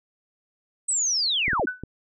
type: linear sweep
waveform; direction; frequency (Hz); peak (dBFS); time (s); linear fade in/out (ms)
sine; down; 8250 to 180.4; -21; 0.88-1.66; 10
type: clicks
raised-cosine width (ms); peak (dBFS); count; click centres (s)
3; -19; 4; 1.481 / 1.532 / 1.597 / 1.836
type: tone with exponential decay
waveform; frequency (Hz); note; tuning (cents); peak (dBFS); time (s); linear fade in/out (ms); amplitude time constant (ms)
sine; 1496; F#6; +19; -21; 1.67-1.83; 5; 34
effects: none